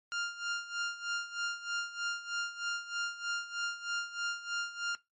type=tone with tremolo; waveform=sawtooth; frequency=1400 Hz; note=F6; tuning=4 cents sharp; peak=-28 dBFS; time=0.12-4.95 s; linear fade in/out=0 ms; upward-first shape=sine; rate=3.2 Hz; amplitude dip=80%; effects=noise-tail reverb RT60 0.2 s tail -20 dB re dry + MP3 32 kbps